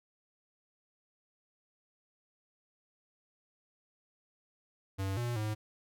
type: tone with pitch steps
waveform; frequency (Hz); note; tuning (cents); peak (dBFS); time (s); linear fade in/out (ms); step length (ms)
square; 96.7 / 120.2 / 107.4; G2 / B2 / A2; -23 / -46 / -41; -33; 4.98-5.55; 20; 190
effects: none